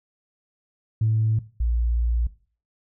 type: tone pair in turn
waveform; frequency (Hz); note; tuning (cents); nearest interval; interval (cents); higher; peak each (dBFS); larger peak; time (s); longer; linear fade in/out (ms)
sine; 110 / 58.39; A2 / A#1; 0 / +4; major seventh; 1096; first; -17 / -19; first; 1.01-1.39 / 1.6-2.27; second; 5
effects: noise-tail reverb RT60 0.4 s tail -17 dB re dry + tanh soft clip ceiling -13 dBFS